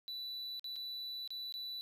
triangle tone with dropouts, 3967 Hz, B7, 7 cents sharp, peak -39 dBFS, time 0.08-1.81 s, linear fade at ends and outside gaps 0 ms, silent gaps 0.595-0.643 / 0.758-0.763 / 1.276-1.305 / 1.524-1.54 s, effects none

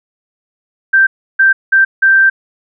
sine tone bursts at uneven times, 1568 Hz, G6, in tune, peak -5 dBFS, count 4, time 0.93-1.07 / 1.39-1.53 / 1.72-1.85 / 2.02-2.3 s, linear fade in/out 10 ms, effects none

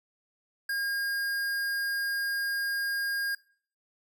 square tone, 1620 Hz, G#6, 43 cents flat, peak -29 dBFS, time 0.69-3.35 s, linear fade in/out 5 ms, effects noise-tail reverb RT60 0.5 s tail -23 dB re dry

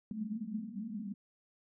pink band-pass noise, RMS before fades -40 dBFS, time 0.11-1.14 s, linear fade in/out 2 ms, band 200 to 230 Hz, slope 96 dB/octave, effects none

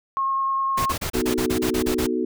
sine tone with vibrato, 1080 Hz, C#6, 45 cents flat, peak -20 dBFS, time 0.17-0.92 s, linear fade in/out 0 ms, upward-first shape sine, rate 9.8 Hz, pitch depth 8 cents each way
pink noise bursts, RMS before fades -27 dBFS, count 11, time 0.77-2.069 s, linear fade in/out 10 ms, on 89 ms, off 32 ms
sine chord, B dominant seventh, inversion none, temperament equal, 246.9 / 311.1 / 370 / 440 Hz, B3 / D#4 / F#4 / A4, 0 / 0 / 0 / 0 cents, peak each -26 / -27 / -25 / -29 dBFS, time 1.14-2.25 s, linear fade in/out 5 ms
effects none

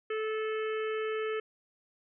harmonic tone, 435.8 Hz, A4, 17 cents flat, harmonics 1 / 3 / 4 / 5 / 6 / 7, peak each -31 / -40 / -43 / -45 / -47 / -49 dBFS, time 0.1-1.4 s, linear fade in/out 5 ms, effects none

